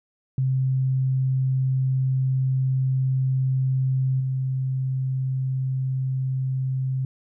sine tone with level steps, 131.4 Hz, C3, 8 cents sharp, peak -19 / -22 dBFS, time 0.38-7.05 s, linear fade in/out 2 ms, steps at 4.2 s, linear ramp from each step 5 ms, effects none

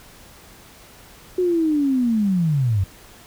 sine linear sweep, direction down, 370 to 89.4 Hz, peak -16 dBFS, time 1.38-2.84 s, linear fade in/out 5 ms, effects pink hiss -46 dBFS RMS until 3.26 s

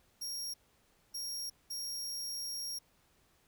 sawtooth tone bursts at uneven times, 5588 Hz, F8, in tune, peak -35 dBFS, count 3, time 0.21-0.54 / 1.14-1.5 / 1.7-2.79 s, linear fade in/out 10 ms, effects pink hiss -70 dBFS RMS until 3.47 s

